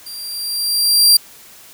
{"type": "tone with level ramp", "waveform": "sawtooth", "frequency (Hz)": 4737, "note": "D8", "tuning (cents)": 14, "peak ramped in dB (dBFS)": [-27, -3], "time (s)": [0.06, 1.17], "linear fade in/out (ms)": 5, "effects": ["white hiss -42 dBFS RMS until 1.73 s"]}